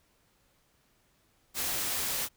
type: noise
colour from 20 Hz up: white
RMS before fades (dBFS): -32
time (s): 1.54-2.29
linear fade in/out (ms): 50
effects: pink hiss -69 dBFS RMS until 2.36 s